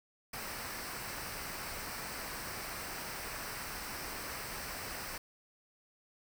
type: noise with comb filter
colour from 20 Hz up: pink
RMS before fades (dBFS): -42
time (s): 0.33-5.18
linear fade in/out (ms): 5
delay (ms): 0.29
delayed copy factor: -0.55
effects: none